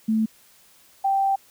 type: tone pair in turn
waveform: sine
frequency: 220 / 782.2 Hz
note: A3 / G5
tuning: 0 / -4 cents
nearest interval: octave + minor seventh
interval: 2196 cents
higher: second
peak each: -18 dBFS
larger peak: neither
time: 0.08-0.26 / 1.04-1.36 s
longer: second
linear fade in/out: 10 ms
effects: white hiss -55 dBFS RMS until 1.5 s